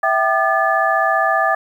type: tone cluster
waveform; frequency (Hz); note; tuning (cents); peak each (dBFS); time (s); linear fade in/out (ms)
sine; 658 / 773 / 1204 / 1726; E5 / G5 / D6 / A6; -3 / -24 / +43 / -34; -19; 0.03-1.55; 5
effects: 8-bit